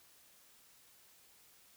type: silence
effects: white hiss -64 dBFS RMS until 1.76 s